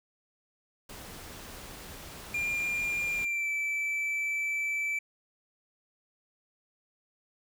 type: noise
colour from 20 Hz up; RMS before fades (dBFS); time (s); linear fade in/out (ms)
pink; -45; 0.89-3.25; 5
type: tone with pitch glide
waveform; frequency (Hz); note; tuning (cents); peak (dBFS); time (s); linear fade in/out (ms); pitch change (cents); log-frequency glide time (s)
triangle; 2398 to 2319; D7 to D7; +36 to -22; -27; 2.34-4.99; 5; -58; 3.14-3.5
effects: none